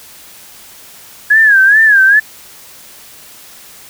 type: tone with vibrato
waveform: sine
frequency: 1661.2 Hz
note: G#6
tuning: in tune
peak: -4 dBFS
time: 1.3-2.2 s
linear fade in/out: 10 ms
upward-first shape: sine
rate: 2.4 Hz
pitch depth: 130 cents each way
effects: white hiss -37 dBFS RMS until 3.89 s